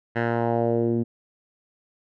10% pulse tone with low-pass filter sweep, 117.1 Hz, A#2, 8 cents sharp, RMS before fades -23 dBFS, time 0.15-1.04 s, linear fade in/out 20 ms, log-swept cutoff 1900 to 260 Hz, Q 2.1, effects none

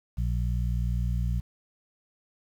harmonic tone, 59.6 Hz, A#1, 39 cents sharp, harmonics 1 / 2 / 3, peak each -26 / -30 / -36 dBFS, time 0.17-1.41 s, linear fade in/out 20 ms, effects 9-bit

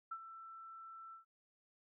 sine tone with ADSR envelope, 1333 Hz, E6, 19 cents sharp, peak -39 dBFS, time 0.11-1.25 s, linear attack 9 ms, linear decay 58 ms, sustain -11 dB, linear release 120 ms, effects none

